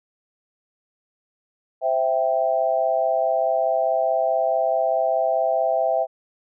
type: chord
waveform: sine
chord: C major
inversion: none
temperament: equal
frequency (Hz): 523.3 / 659.3 / 784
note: C5 / E5 / G5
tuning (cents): 0 / 0 / 0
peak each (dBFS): -25 / -20 / -24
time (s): 1.81-6.07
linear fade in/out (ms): 50
effects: none